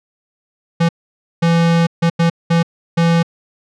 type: tone bursts at uneven times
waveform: square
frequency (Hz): 167.9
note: E3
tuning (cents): +32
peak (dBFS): -11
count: 6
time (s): 0.8-0.89 / 1.42-1.87 / 2.02-2.1 / 2.19-2.3 / 2.5-2.63 / 2.97-3.23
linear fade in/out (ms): 10
effects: low-pass 5000 Hz 12 dB/octave